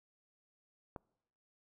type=click; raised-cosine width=1 ms; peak=-29 dBFS; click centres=0.962 s; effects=noise-tail reverb RT60 0.9 s tail -26 dB re dry